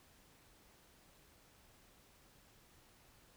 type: silence
effects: pink hiss -66 dBFS RMS until 3.36 s